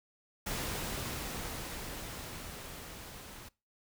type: noise with level ramp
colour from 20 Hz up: pink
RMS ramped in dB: -36 to -49 dBFS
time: 0.46-3.49 s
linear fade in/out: 10 ms
effects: noise-tail reverb RT60 0.3 s tail -23 dB re dry